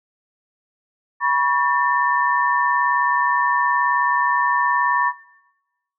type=tone cluster; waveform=sine; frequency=975 / 1114 / 1791 Hz; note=B5 / C#6 / A6; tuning=-23 / +8 / +30 cents; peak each=-20 dBFS; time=1.2-5.13 s; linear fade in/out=50 ms; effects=noise-tail reverb RT60 1.0 s tail -20 dB re dry